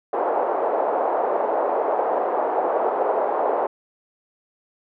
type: band-pass noise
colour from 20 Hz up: white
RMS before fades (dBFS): -22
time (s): 0.13-3.67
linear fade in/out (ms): 5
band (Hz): 430 to 810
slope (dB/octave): 24
effects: none